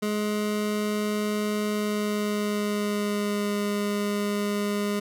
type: tone with pitch glide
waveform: 25% pulse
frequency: 210 to 205.3 Hz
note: G#3 to G#3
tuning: +19 to -20 cents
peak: -21 dBFS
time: 0.02-5 s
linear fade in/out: 10 ms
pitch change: -39 cents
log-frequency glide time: 1.7-3.56 s
effects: none